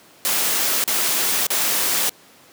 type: noise bursts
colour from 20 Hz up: white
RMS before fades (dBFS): -20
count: 3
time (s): 0.25-2.094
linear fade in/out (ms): 0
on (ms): 590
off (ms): 37
effects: pink hiss -49 dBFS RMS until 2.52 s + high-pass 200 Hz 12 dB/octave